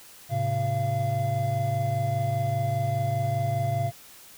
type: tone cluster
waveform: triangle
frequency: 108.7 / 133.7 / 685 Hz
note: A2 / C3 / F5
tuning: -21 / +38 / -34 cents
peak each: -26 dBFS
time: 0.29-3.92 s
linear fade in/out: 50 ms
effects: white hiss -49 dBFS RMS until 4.37 s